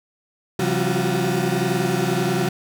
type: tone cluster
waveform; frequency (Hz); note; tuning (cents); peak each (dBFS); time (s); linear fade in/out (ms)
35% pulse; 134.6 / 170 / 192.2 / 352.4 / 373.8; C3 / F3 / G3 / F4 / F#4; +49 / -46 / -34 / +16 / +18; -24; 0.59-2.49; 5
effects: none